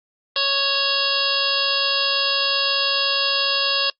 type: harmonic tone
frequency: 554.4 Hz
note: C#5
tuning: in tune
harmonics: 1 / 2 / 3 / 5 / 6 / 7 / 8 / 9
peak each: -29 / -28 / -29 / -24 / -26 / -26 / -24 / -25 dBFS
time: 0.36-3.9 s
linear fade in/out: 2 ms
effects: noise-tail reverb RT60 0.1 s tail -25 dB re dry + Opus 24 kbps